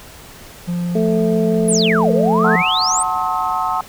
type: tone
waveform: triangle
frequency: 174.61 Hz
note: F3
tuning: in tune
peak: -16 dBFS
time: 0.67-2.63 s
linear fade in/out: 20 ms
type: harmonic tone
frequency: 220 Hz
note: A3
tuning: in tune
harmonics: 1 / 2 / 3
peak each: -18 / -17 / -24 dBFS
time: 0.95-2.56 s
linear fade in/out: 5 ms
type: exponential two-way sweep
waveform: sine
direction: down then up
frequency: 11175 to 444.4 to 8960 Hz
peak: -16 dBFS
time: 1.68-3.03 s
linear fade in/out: 5 ms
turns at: 2.12 s
type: chord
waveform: sine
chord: F# diminished seventh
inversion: none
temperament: just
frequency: 740 / 888 / 1065.6 / 1278.7 Hz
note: F#5 / A5 / C6 / Eb6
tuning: 0 / +16 / +31 / +47 cents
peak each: -22 dBFS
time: 2.44-3.81 s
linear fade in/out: 2 ms
effects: pink hiss -39 dBFS RMS until 3.88 s